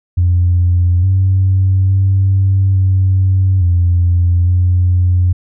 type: tone with pitch steps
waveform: sine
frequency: 88.4 / 94.9 / 96.4 / 94.6 / 87.6 / 90 Hz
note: F2 / F#2 / G2 / F#2 / F2 / F#2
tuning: +22 / +44 / -28 / +39 / +6 / -47 cents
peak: -7 dBFS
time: 0.17-5.33 s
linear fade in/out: 10 ms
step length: 860 ms
effects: tanh soft clip ceiling -4 dBFS